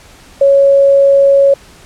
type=tone; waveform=sine; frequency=554.4 Hz; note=C#5; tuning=in tune; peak=-4 dBFS; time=0.41-1.54 s; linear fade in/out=5 ms; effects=pink hiss -40 dBFS RMS until 1.85 s + low-pass 10000 Hz 12 dB/octave